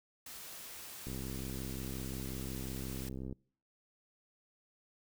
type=noise; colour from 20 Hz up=white; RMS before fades=-48 dBFS; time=0.26-3.09 s; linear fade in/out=5 ms
type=click train; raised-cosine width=3 ms; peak=-30 dBFS; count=149; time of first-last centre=1.07-3.326 s; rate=65.6 Hz
effects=noise-tail reverb RT60 0.5 s tail -25 dB re dry